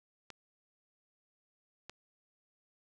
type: clicks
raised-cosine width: 0.2 ms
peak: -29 / -27 dBFS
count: 2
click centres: 0.303 / 1.896 s
effects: none